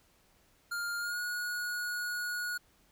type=tone with pitch glide; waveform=square; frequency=1405 to 1451.2 Hz; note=F6 to F#6; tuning=+10 to -34 cents; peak=-34 dBFS; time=0.71-2.58 s; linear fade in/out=10 ms; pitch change=+56 cents; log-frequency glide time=0.99-1.19 s; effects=pink hiss -67 dBFS RMS until 2.91 s